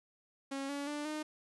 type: tone with pitch steps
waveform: sawtooth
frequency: 273.6 / 283.9 / 294.6 / 305.7 Hz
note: C#4 / C#4 / D4 / D#4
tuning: -23 / +41 / +6 / -30 cents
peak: -33 dBFS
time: 0.51-1.23 s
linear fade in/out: 10 ms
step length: 180 ms
effects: resampled to 24000 Hz + 11-bit